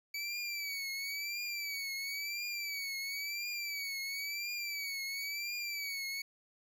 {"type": "tone with vibrato", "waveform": "25% pulse", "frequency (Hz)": 2288, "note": "D7", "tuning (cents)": -46, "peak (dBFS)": -33, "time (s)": [0.14, 6.22], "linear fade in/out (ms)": 5, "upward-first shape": "triangle", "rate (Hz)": 0.97, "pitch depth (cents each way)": 99, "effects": []}